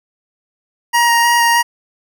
25% pulse tone with vibrato, 942 Hz, A#5, 18 cents sharp, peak -6 dBFS, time 0.93-1.63 s, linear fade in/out 20 ms, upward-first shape square, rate 3.2 Hz, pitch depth 10 cents each way, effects none

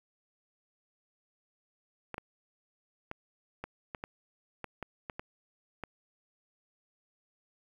clicks, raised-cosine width 0.5 ms, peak -23 dBFS, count 11, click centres 2.143 / 2.181 / 3.114 / 3.64 / 3.948 / 4.039 / 4.643 / 4.827 / 5.098 / 5.195 / 5.837 s, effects 9-bit

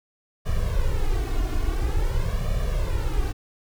brown noise with flanger, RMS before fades -23 dBFS, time 0.45-3.33 s, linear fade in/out 20 ms, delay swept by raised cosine 1.7 to 2.8 ms, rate 0.48 Hz, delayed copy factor +0.95, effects none

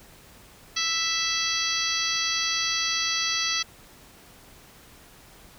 harmonic tone with a mistuned harmonic, 659.3 Hz, E5, in tune, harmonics 2 / 3 / 4 / 5 / 6 / 7 / 8 / 9, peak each -34 / -32 / -33 / -31 / -32 / -30 / -36 / -31 dBFS, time 0.76-3.63 s, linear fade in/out 10 ms, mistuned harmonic 6, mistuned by +31 cents, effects pink hiss -51 dBFS RMS until 5.58 s

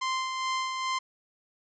sawtooth tone with tremolo, 1043 Hz, C6, 6 cents flat, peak -23 dBFS, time 0.01-0.99 s, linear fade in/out 10 ms, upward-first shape sine, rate 2.4 Hz, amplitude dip 40%, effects resampled to 16000 Hz

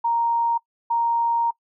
sine tone pair in turn, 932.3 / 932.3 Hz, A#5 / A#5, 0 / 0 cents, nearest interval unison, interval 0 cents, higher neither, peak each -18 / -18 dBFS, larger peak neither, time 0.04-0.58 / 0.9-1.51 s, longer second, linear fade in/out 10 ms, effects noise-tail reverb RT60 0.1 s tail -23 dB re dry

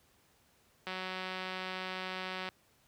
click train, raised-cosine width 0.3 ms, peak -23 dBFS, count 302, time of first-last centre 0.87-2.488 s, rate 186 Hz, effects pink hiss -68 dBFS RMS until 2.87 s + high-pass 60 Hz 12 dB/octave

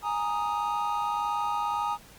triangle chord, Ab suspended second, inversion none, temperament equal, 830.6 / 932.3 / 1244.5 Hz, Ab5 / Bb5 / Eb6, 0 / 0 / 0 cents, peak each -29 dBFS, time 0.02-1.98 s, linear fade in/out 50 ms, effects pink hiss -52 dBFS RMS until 2.18 s + Opus 48 kbps

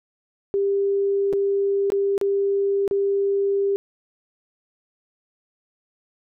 sine tone with dropouts, 397.3 Hz, G4, 23 cents sharp, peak -18 dBFS, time 0.54-3.76 s, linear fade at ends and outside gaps 0 ms, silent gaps 1.328-1.334 / 1.902-1.92 / 2.179-2.213 / 2.878-2.911 s, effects none

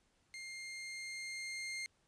sawtooth tone with level ramp, 2115 Hz, C7, 18 cents sharp, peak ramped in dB -42 to -36 dBFS, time 0.34-1.86 s, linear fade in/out 0 ms, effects pink hiss -75 dBFS RMS until 2.07 s + resampled to 22050 Hz

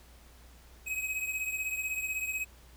square beating tone pair, 2535 / 2551 Hz, D#7 / D#7, +32 / +43 cents, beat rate 16 Hz, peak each -34 / -39 dBFS, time 0.86-2.45 s, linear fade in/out 20 ms, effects added 60 Hz sine -54 dBFS peak until 2.76 s + pink hiss -59 dBFS RMS until 2.76 s

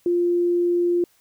sine tone, 349.2 Hz, F4, in tune, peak -17 dBFS, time 0.06-1.04 s, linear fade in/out 2 ms, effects white hiss -61 dBFS RMS until 1.2 s

